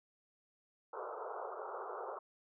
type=band-pass noise; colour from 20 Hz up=pink; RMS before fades=-44 dBFS; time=0.93-2.19 s; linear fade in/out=5 ms; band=380 to 1400 Hz; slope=96 dB/octave; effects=none